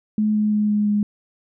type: tone with pitch steps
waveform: sine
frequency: 213.2 / 211.7 / 210.3 / 208.8 / 207.4 Hz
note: G#3 / G#3 / G#3 / G#3 / G#3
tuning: +46 / +33 / +22 / +10 / -2 cents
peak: -16 dBFS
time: 0.18-1.03 s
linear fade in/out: 2 ms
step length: 170 ms
effects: none